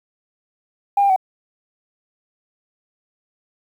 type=tone with pitch steps; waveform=sine; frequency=805 / 797 / 755 Hz; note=G5 / G5 / F#5; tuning=+46 / +28 / +35 cents; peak=-11 dBFS; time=0.97-1.162 s; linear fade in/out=5 ms; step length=64 ms; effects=tanh soft clip ceiling -8 dBFS + 8-bit